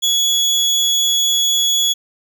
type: tone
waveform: 30% pulse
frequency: 3376 Hz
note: G#7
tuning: 28 cents sharp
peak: -11 dBFS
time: 0.02-1.94 s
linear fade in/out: 20 ms
effects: none